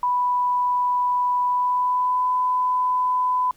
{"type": "tone with pitch glide", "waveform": "sine", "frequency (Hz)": [987.8, 1002.7], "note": ["B5", "B5"], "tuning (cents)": [0, 26], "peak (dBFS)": -18, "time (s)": [0.03, 3.51], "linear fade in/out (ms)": 2, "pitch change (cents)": 26, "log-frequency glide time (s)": [1.45, 2.28], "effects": ["pink hiss -57 dBFS RMS until 3.56 s"]}